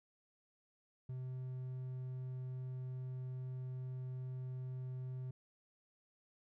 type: tone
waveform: triangle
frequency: 128.4 Hz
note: C3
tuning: 32 cents flat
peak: -39 dBFS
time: 1.09-5.31 s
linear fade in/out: 5 ms
effects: none